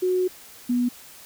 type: tone pair in turn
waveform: sine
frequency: 366.7 / 244.7 Hz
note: F#4 / B3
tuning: -15 / -16 cents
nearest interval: perfect fifth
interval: 701 cents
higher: first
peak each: -19 dBFS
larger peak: neither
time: 0.02-0.28 / 0.69-0.89 s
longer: first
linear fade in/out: 10 ms
effects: white hiss -46 dBFS RMS until 1.25 s